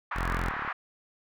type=band-pass noise; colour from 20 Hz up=white; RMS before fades=-34 dBFS; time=0.11-0.73 s; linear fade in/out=5 ms; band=920 to 1600 Hz; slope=24 dB/octave
type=tone; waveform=sawtooth; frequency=43.37 Hz; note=F1; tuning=11 cents flat; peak=-25 dBFS; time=0.15-0.51 s; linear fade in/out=20 ms
type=click train; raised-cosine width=2 ms; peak=-29 dBFS; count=15; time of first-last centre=0.29-0.677 s; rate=36.2 Hz
effects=none